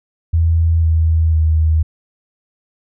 sine tone with pitch steps, 82.41 / 80.76 / 79.14 Hz, E2 / E2 / D#2, 0 / -35 / +30 cents, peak -10 dBFS, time 0.33-1.83 s, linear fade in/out 10 ms, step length 500 ms, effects none

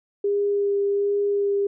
sine tone with vibrato, 403.6 Hz, G#4, 49 cents flat, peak -19 dBFS, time 0.24-1.67 s, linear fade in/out 5 ms, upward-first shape sine, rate 1.3 Hz, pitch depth 11 cents each way, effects none

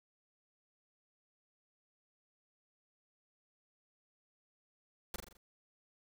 pink noise with echo, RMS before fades -40 dBFS, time 5.14-5.16 s, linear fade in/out 2 ms, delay 42 ms, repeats 5, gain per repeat -5 dB, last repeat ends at 5.37 s, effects none

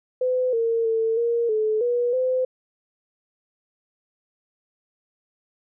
sine tone with pitch steps, 507 / 458.4 / 449.6 / 468.7 / 432.3 / 483.7 / 512 Hz, B4 / A#4 / A4 / A#4 / A4 / B4 / C5, +45 / -29 / +37 / +9 / -31 / -36 / -38 cents, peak -19 dBFS, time 0.21-2.45 s, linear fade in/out 5 ms, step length 320 ms, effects none

